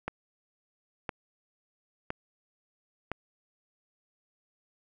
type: click train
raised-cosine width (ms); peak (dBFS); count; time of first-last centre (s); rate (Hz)
0.5; -17; 4; 0.08-3.116; 0.988
effects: none